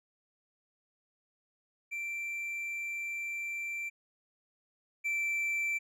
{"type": "tone pair in turn", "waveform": "triangle", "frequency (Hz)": [2349, 2337], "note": ["D7", "D7"], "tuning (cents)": [0, -9], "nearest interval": "unison", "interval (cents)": 9, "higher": "first", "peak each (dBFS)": [-33, -28], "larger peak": "second", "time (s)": [[1.91, 3.9], [5.04, 5.79]], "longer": "first", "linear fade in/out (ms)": 20, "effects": []}